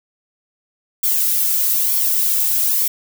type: noise with flanger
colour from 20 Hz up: violet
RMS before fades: -17 dBFS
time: 1.03-2.88 s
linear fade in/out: 5 ms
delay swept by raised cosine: 0.89 to 2.29 ms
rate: 1.1 Hz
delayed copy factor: +0.5
effects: none